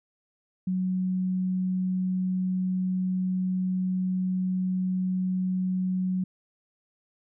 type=tone; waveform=sine; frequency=185 Hz; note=F#3; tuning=in tune; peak=-24 dBFS; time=0.67-6.24 s; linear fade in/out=5 ms; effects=none